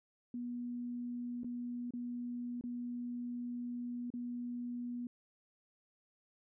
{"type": "tone with dropouts", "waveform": "sine", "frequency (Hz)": 242.5, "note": "B3", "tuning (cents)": -31, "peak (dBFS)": -38, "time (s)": [0.34, 5.07], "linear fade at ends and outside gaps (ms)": 2, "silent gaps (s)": [[1.434, 1.444], [1.907, 1.936], [2.611, 2.638], [4.103, 4.138]], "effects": []}